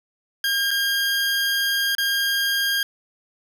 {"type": "tone with dropouts", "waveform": "20% pulse", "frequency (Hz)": 1613, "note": "G6", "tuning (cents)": 49, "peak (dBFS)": -15, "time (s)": [0.44, 2.83], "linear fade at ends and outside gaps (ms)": 2, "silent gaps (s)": [[0.708, 0.712], [1.951, 1.982]], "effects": ["9-bit"]}